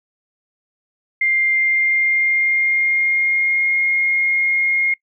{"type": "tone with pitch glide", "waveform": "sine", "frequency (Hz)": [2100, 2140], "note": ["C7", "C7"], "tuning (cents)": [6, 38], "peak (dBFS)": -14, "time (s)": [1.21, 4.94], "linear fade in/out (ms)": 5, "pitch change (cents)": 32, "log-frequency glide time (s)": [1.45, 3.77], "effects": ["noise-tail reverb RT60 0.1 s tail -24 dB re dry"]}